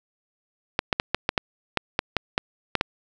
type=clicks; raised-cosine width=0.3 ms; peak=-4 dBFS; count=12; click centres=0.791 / 0.928 / 0.999 / 1.146 / 1.291 / 1.378 / 1.773 / 1.991 / 2.167 / 2.379 / 2.753 / 2.811 s; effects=none